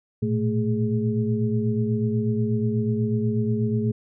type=tone cluster; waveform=sine; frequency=112.8 / 121 / 219.9 / 415.4 Hz; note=A2 / B2 / A3 / G#4; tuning=+44 / -35 / -1 / 0 cents; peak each=-25 / -28 / -24 / -29 dBFS; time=0.22-3.92 s; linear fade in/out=10 ms; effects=none